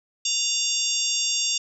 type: harmonic tone with a mistuned harmonic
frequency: 932.3 Hz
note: A#5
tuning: in tune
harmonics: 3 / 4 / 5 / 6 / 7 / 8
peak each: -29 / -29 / -29 / -29 / -29 / -29 dBFS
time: 0.25-1.58 s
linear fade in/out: 5 ms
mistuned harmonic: 4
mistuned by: -82 cents
effects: none